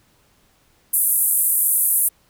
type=band-pass noise; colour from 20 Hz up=pink; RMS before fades=-18 dBFS; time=0.93-2.09 s; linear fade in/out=10 ms; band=9500 to 14000 Hz; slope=48 dB/octave; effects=pink hiss -59 dBFS RMS until 2.29 s